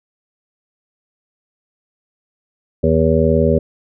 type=harmonic tone; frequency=80.3 Hz; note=E2; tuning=45 cents flat; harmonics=1 / 2 / 3 / 5 / 6 / 7; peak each=-18 / -18 / -18 / -18 / -18 / -18 dBFS; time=2.83-3.59 s; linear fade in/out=10 ms; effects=none